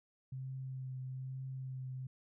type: tone with vibrato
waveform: sine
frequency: 130.81 Hz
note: C3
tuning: in tune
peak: -40 dBFS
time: 0.32-2.07 s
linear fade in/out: 5 ms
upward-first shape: triangle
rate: 1.1 Hz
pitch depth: 20 cents each way
effects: none